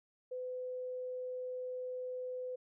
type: tone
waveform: sine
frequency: 505 Hz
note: B4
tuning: 39 cents sharp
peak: -38 dBFS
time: 0.31-2.56 s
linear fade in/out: 10 ms
effects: none